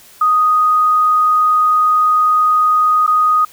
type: tone with dropouts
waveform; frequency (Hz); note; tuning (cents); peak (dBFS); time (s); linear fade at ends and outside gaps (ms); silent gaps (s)
sine; 1244.5; D#6; 0; -9; 0.21-3.45; 5; 3.066-3.076
effects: white hiss -43 dBFS RMS until 3.52 s